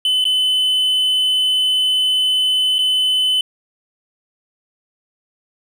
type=tone with dropouts; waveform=triangle; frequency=3025 Hz; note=F#7; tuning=38 cents sharp; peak=-12 dBFS; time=0.05-3.41 s; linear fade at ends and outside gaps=2 ms; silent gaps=0.242-0.252 / 2.784-2.789 s; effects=none